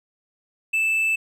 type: tone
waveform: triangle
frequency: 2637 Hz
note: E7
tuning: in tune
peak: -17 dBFS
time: 0.73-1.16 s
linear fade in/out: 10 ms
effects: none